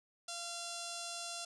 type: tone with notch filter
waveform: 5% pulse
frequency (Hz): 688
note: F5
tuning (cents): -26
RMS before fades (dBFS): -43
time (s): 0.28-1.45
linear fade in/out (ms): 5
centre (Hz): 2000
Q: 1.6
effects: resampled to 24000 Hz